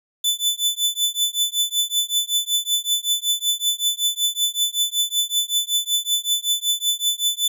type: tone with tremolo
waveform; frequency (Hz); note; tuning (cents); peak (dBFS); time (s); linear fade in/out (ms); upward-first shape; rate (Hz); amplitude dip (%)
sawtooth; 3500; A7; -10; -12; 0.24-7.48; 5; triangle; 5.3; 100
effects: none